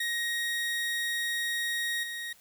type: tone with level steps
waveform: 30% pulse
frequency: 1880 Hz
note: A#6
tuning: 14 cents sharp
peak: -26 / -32 dBFS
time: 0-2.33 s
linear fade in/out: 5 ms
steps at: 2.03 s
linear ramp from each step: 5 ms
effects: white hiss -59 dBFS RMS until 2.4 s